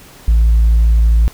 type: tone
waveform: sine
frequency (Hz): 56.1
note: A1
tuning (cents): +34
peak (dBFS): -5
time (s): 0.28-1.28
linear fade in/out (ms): 0
effects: tanh soft clip ceiling -5 dBFS + pink hiss -40 dBFS RMS until 1.33 s